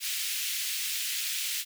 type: high-pass noise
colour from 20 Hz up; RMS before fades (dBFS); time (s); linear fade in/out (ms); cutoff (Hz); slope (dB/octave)
pink; -32; 0-1.65; 50; 2300; 24
effects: none